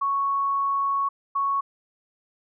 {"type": "tone pair in turn", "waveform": "sine", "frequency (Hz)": [1108.7, 1108.7], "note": ["C#6", "C#6"], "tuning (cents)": [0, 0], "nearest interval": "unison", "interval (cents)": 0, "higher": "neither", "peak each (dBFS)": -21, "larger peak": "neither", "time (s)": [[0.01, 1.09], [1.35, 1.61]], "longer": "first", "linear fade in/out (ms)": 10, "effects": []}